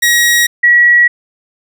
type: tone pair in turn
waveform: sawtooth / sine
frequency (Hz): 1900 / 1924.3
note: A#6 / B6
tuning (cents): +33 / -45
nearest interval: unison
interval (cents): 22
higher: second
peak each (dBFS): -4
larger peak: neither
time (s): 0.02-0.47 / 0.63-1.08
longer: neither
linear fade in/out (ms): 10
effects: none